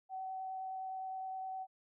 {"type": "tone with vibrato", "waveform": "sine", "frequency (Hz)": 758, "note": "F#5", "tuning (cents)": 42, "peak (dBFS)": -39, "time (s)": [0.09, 1.67], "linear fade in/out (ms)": 50, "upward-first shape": "triangle", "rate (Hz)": 9.7, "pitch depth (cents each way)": 10, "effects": []}